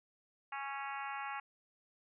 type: harmonic tone with a mistuned harmonic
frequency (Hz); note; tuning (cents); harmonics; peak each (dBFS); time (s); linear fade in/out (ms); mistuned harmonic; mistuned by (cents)
276.9; C#4; -2; 3 / 4 / 5 / 6 / 7 / 8 / 9 / 10; -43 / -45 / -47 / -49 / -50 / -51 / -52 / -53; 0.52-1.4; 5; 5; -19
effects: none